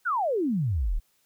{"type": "exponential sweep", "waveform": "sine", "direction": "down", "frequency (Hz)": [1568, 30.87], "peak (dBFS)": -23, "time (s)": [0.05, 1], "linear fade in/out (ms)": 20, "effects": ["white hiss -68 dBFS RMS until 1.25 s"]}